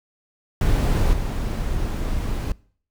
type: noise with level steps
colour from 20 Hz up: brown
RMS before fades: -18 / -24 dBFS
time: 0.61-2.52 s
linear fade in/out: 2 ms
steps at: 1.13 s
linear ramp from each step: 2 ms
effects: noise-tail reverb RT60 0.5 s tail -23 dB re dry